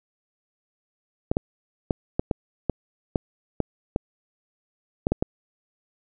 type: clicks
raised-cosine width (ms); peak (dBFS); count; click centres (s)
2; -8; 12; 1.315 / 1.369 / 1.908 / 2.195 / 2.312 / 2.697 / 3.158 / 3.603 / 3.961 / 5.069 / 5.12 / 5.225
effects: none